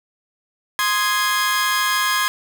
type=chord; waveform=sawtooth; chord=Ab major; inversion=first; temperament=equal; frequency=1046.5 / 1244.5 / 1661.2 Hz; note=C6 / Eb6 / Ab6; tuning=0 / 0 / 0 cents; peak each=-17 / -22 / -17 dBFS; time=0.79-2.28 s; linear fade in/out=0 ms; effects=none